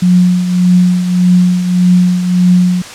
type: tone with tremolo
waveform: sine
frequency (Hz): 180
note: F#3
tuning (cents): -47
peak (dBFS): -3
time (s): 0.02-2.82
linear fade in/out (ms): 5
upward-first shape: triangle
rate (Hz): 1.7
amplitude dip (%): 65
effects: white hiss -28 dBFS RMS until 2.94 s + low-pass 7000 Hz 12 dB/octave